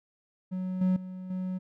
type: tone with level steps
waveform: triangle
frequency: 185 Hz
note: F#3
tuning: in tune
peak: -28 / -20 / -35 / -28 dBFS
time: 0.51-1.59 s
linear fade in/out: 20 ms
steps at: 0.81 / 0.96 / 1.3 s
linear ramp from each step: 5 ms
effects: none